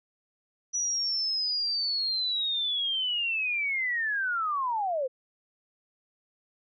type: linear sweep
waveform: sine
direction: down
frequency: 5900 to 493.9 Hz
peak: -26 dBFS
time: 0.73-5.08 s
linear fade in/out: 20 ms
effects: none